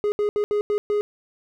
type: tone bursts at uneven times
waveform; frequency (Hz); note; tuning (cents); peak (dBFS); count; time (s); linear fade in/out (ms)
triangle; 415.3; G#4; 0; -17; 6; 0.04-0.12 / 0.19-0.29 / 0.36-0.44 / 0.51-0.61 / 0.7-0.78 / 0.9-1.01; 0
effects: none